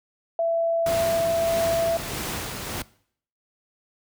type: tone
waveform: sine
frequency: 667 Hz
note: E5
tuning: 20 cents sharp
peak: -20 dBFS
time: 0.39-1.97 s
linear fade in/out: 2 ms
type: noise with tremolo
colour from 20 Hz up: pink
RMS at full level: -29 dBFS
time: 0.86-2.82 s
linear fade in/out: 2 ms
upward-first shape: sine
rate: 1.6 Hz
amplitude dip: 35%
effects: noise-tail reverb RT60 0.6 s tail -21 dB re dry + high-pass 60 Hz 12 dB/octave